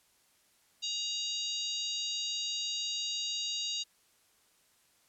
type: harmonic tone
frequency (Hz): 946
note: A#5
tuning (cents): +25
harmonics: 3 / 4 / 5 / 6 / 7 / 8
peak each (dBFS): -40 / -36 / -39 / -51 / -40 / -53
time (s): 0.82-3.84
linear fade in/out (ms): 20
effects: white hiss -68 dBFS RMS until 5.08 s + low-pass 12000 Hz 12 dB/octave